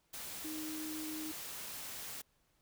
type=tone in noise; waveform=sine; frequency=311.1 Hz; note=D#4; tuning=in tune; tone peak=-41 dBFS; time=0.44-1.32 s; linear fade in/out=10 ms; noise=white; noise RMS=-45 dBFS; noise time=0.13-2.22 s; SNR=+1 dB; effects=pink hiss -75 dBFS RMS until 2.61 s